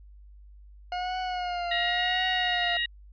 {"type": "tone with vibrato", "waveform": "40% pulse", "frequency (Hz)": 716, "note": "F5", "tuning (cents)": 43, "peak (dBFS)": -28, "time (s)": [0.92, 2.77], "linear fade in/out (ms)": 2, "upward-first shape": "triangle", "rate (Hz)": 0.93, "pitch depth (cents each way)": 63}
{"type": "harmonic tone", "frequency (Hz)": 948, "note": "A#5", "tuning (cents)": 29, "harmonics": [2, 3, 4], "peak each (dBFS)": [-28, -31, -32], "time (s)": [1.71, 2.86], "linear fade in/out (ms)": 5}
{"effects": ["added 50 Hz sine -47 dBFS peak until 3.12 s", "resampled to 11025 Hz"]}